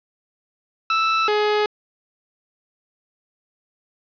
sawtooth tone pair in turn, 1318.5 / 420.5 Hz, E6 / G#4, 0 / +22 cents, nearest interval octave + minor sixth, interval 1978 cents, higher first, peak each -13 dBFS, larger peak neither, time 0.9-1.28 / 1.28-1.66 s, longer neither, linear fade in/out 2 ms, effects resampled to 11025 Hz + 7-bit

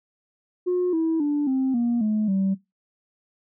sine tone with pitch steps, 360 / 324.5 / 292.4 / 263.5 / 237.5 / 214.1 / 192.92 Hz, F#4 / E4 / D4 / C4 / A#3 / A3 / G3, -47 / -27 / -7 / +12 / +33 / -47 / -27 cents, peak -18 dBFS, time 0.66-2.55 s, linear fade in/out 20 ms, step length 270 ms, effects noise-tail reverb RT60 0.2 s tail -20 dB re dry + tanh soft clip ceiling -17 dBFS

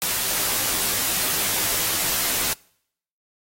white noise with comb filter, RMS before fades -23 dBFS, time 0.02-2.53 s, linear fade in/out 0 ms, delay 14 ms, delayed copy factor -0.6, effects noise-tail reverb RT60 0.7 s tail -26 dB re dry + AAC 48 kbps

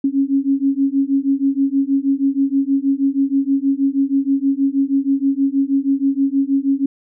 sine beating tone pair, 271.4 / 277.7 Hz, C#4 / C#4, -36 / +3 cents, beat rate 6.3 Hz, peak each -17 / -17 dBFS, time 0.04-6.86 s, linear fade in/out 5 ms, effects none

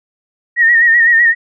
sine tone with vibrato, 1864.7 Hz, A#6, in tune, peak -6 dBFS, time 0.56-1.35 s, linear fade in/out 50 ms, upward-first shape sine, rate 7.9 Hz, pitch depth 58 cents each way, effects none

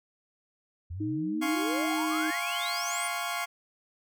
sine exponential sweep, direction up, 81 to 9630 Hz, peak -34 dBFS, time 0.9-3.08 s, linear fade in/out 10 ms
sine tone with pitch glide, 311.1 to 313.4 Hz, D#4 to D#4, 0 to +13 cents, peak -29 dBFS, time 1-2.31 s, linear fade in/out 10 ms, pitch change +13 cents, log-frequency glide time 1.18-1.69 s
20% pulse chord, Db major seventh, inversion first, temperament equal, 698.5 / 830.6 / 1046.5 / 1108.7 Hz, F5 / Ab5 / C6 / Db6, 0 / 0 / 0 / 0 cents, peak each -29 / -34 / -34 / -30 dBFS, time 1.41-3.46 s, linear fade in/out 20 ms
effects none

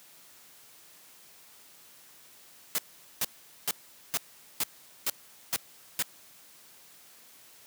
white noise bursts, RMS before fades -28 dBFS, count 8, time 2.75-6.024 s, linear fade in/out 0 ms, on 33 ms, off 430 ms, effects white hiss -55 dBFS RMS until 7.66 s + high-pass 100 Hz 12 dB/octave

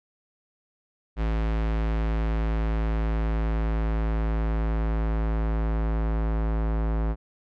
square tone with low-pass filter sweep, 54.8 Hz, A1, 6 cents flat, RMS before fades -25 dBFS, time 1.16-7.16 s, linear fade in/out 50 ms, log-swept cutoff 2700 to 1300 Hz, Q 0.81, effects none

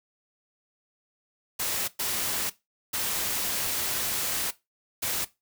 white noise bursts at uneven times, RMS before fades -29 dBFS, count 4, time 1.59-1.88 / 1.99-2.5 / 2.93-4.51 / 5.02-5.25 s, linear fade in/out 10 ms, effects noise-tail reverb RT60 0.2 s tail -17 dB re dry

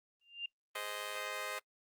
sine tone with exponential growth, 2794 Hz, F7, in tune, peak -34 dBFS, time 0.21-0.46 s, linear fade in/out 5 ms, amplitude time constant 54 ms
10% pulse chord, Ab major, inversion none, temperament just, 415.3 / 519.1 / 623 Hz, Ab4 / C5 / Eb5, 0 / -14 / +2 cents, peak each -39 / -34 / -34 dBFS, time 0.75-1.59 s, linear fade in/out 5 ms
effects noise-tail reverb RT60 0.1 s tail -25 dB re dry + Opus 24 kbps

